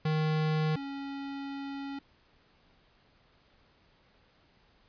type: tone pair in turn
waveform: square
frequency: 155.56 / 277.2 Hz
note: D#3 / C#4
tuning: 0 / 0 cents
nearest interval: minor seventh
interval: 1000 cents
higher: second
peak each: -27 / -37 dBFS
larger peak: first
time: 0.05-0.76 / 0.76-1.99 s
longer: second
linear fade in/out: 5 ms
effects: pink hiss -65 dBFS RMS until 4.88 s + resampled to 11025 Hz